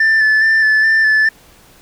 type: tone with vibrato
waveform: sine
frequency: 1759 Hz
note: A6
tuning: 1 cent flat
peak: -6 dBFS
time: 0-1.29 s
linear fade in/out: 5 ms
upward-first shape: square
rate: 2.4 Hz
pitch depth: 19 cents each way
effects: tanh soft clip ceiling -8 dBFS + pink hiss -46 dBFS RMS until 1.81 s